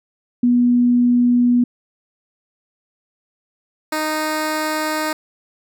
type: tone pair in turn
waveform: sine / 10% pulse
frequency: 243.5 / 309.5 Hz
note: B3 / D#4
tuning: -24 / -9 cents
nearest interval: major third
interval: 415 cents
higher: second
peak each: -11 dBFS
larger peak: neither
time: 0.43-1.64 / 3.92-5.13 s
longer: neither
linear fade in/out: 5 ms
effects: none